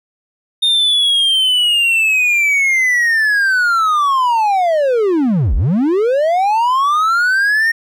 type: linear two-way sweep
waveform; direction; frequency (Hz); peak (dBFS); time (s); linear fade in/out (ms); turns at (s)
triangle; down then up; 3669 to 38.89 to 1857; -9; 0.62-7.72; 10; 5.55
effects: none